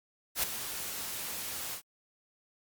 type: noise with ADSR envelope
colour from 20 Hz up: white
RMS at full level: -27 dBFS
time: 0.35-1.82 s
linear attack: 83 ms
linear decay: 7 ms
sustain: -11 dB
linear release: 85 ms
effects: Opus 48 kbps